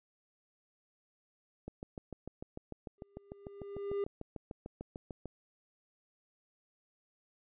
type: click train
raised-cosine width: 2 ms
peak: -29 dBFS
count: 25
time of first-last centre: 1.68-5.257 s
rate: 6.71 Hz
type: tone with exponential growth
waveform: triangle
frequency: 401.4 Hz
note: G4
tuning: 41 cents sharp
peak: -28 dBFS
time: 2.98-4.04 s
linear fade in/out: 1 ms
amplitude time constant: 230 ms
effects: resampled to 8000 Hz